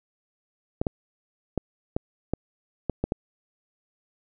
clicks, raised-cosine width 2 ms, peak -11 dBFS, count 8, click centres 0.815 / 0.868 / 1.577 / 1.965 / 2.336 / 2.897 / 3.04 / 3.121 s, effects none

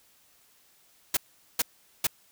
white noise bursts, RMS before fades -24 dBFS, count 3, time 1.14-2.07 s, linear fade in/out 5 ms, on 30 ms, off 420 ms, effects white hiss -62 dBFS RMS until 2.31 s

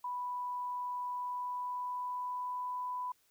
sine tone with pitch glide, 987.8 to 995.8 Hz, B5 to B5, 0 to +14 cents, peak -35 dBFS, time 0.04-3.12 s, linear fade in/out 5 ms, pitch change +14 cents, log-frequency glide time 1.09-2.85 s, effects white hiss -71 dBFS RMS until 3.3 s

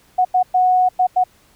sine tone bursts at uneven times, 735 Hz, F#5, 12 cents flat, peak -11 dBFS, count 5, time 0.18-0.25 / 0.34-0.43 / 0.54-0.89 / 0.99-1.07 / 1.16-1.24 s, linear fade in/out 10 ms, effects pink hiss -54 dBFS RMS until 1.55 s

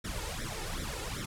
pink noise with flanger, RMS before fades -37 dBFS, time 0.04-1.26 s, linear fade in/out 10 ms, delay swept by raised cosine 0.53 to 2.33 ms, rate 2.6 Hz, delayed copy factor +0.9, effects low-pass 11000 Hz 12 dB/octave

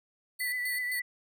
5% pulse tone with tremolo, 4435 Hz, C#8, in tune, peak -29 dBFS, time 0.39-1 s, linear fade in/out 10 ms, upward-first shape square, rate 3.8 Hz, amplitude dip 75%
sine tone with vibrato, 1984 Hz, B6, 7 cents sharp, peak -30 dBFS, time 0.4-1.02 s, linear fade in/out 10 ms, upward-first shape sine, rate 8.2 Hz, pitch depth 25 cents each way
effects none

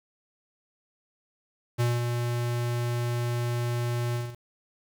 square tone with ADSR envelope, 120 Hz, B2, 49 cents flat, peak -22 dBFS, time 1.78-4.37 s, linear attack 24 ms, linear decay 210 ms, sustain -5 dB, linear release 220 ms, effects 8-bit

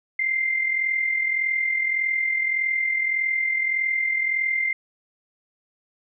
sine tone with amplitude modulation, 2093 Hz, C7, in tune, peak -18 dBFS, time 0.19-4.73 s, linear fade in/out 5 ms, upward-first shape sine, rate 41.7 Hz, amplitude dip 55%, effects none

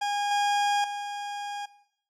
40% pulse tone with level steps, 817 Hz, G#5, 29 cents flat, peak -25 / -22 / -32 dBFS, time 0.01-1.66 s, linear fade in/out 10 ms, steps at 0.31 / 0.84 s, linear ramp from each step 2 ms, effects noise-tail reverb RT60 0.7 s tail -17 dB re dry + low-pass 7000 Hz 12 dB/octave

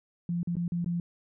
sine tone with dropouts, 172.6 Hz, F3, 20 cents flat, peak -27 dBFS, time 0.29-1 s, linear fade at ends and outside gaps 2 ms, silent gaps 0.431-0.473 / 0.555-0.567 / 0.68-0.72 / 0.845-0.86 s, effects none

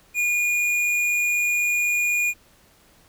triangle tone with tanh clipping, 2436 Hz, D#7, 37 cents flat, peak -21 dBFS, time 0.14-2.34 s, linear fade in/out 50 ms, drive 17 dB, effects pink hiss -56 dBFS RMS until 3.08 s

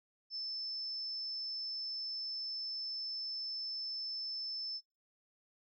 sine tone, 5274 Hz, E8, in tune, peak -38 dBFS, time 0.3-4.81 s, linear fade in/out 50 ms, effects noise-tail reverb RT60 0.3 s tail -24 dB re dry

